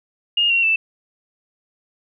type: tone with pitch steps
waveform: sine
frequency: 2840 / 2743 / 2650 Hz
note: F7 / F7 / E7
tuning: +28 / -32 / +9 cents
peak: -14 dBFS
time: 0.37-0.76 s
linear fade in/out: 5 ms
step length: 130 ms
effects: none